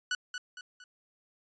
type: tone with echo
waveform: sawtooth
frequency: 1480 Hz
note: F#6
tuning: in tune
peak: -25 dBFS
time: 0.11-0.15 s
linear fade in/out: 2 ms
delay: 230 ms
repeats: 3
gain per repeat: -7 dB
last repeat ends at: 0.84 s
effects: resampled to 16000 Hz